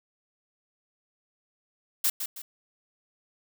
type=noise with echo; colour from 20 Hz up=blue; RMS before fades=-24 dBFS; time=2.04-2.1 s; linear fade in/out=5 ms; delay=160 ms; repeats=2; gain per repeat=-8 dB; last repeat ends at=2.42 s; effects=none